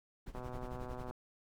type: noise with tremolo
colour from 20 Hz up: brown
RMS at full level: -43 dBFS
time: 0.26-1.11 s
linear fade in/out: 10 ms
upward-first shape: sine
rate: 11 Hz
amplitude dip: 80%
type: click train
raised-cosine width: 1 ms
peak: -32 dBFS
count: 96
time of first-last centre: 0.35-1.11 s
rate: 125 Hz
effects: none